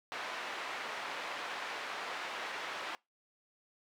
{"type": "band-pass noise", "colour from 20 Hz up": "pink", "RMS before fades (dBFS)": -41, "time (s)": [0.12, 2.95], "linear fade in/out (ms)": 0, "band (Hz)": [730, 2900], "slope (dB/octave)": 12, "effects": ["noise-tail reverb RT60 0.2 s tail -23 dB re dry"]}